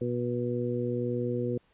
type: harmonic tone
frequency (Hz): 121.6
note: B2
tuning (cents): -26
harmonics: 1 / 2 / 3 / 4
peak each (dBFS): -33 / -33 / -33 / -33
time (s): 0.01-1.58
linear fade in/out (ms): 5
effects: pink hiss -67 dBFS RMS until 1.73 s + resampled to 8000 Hz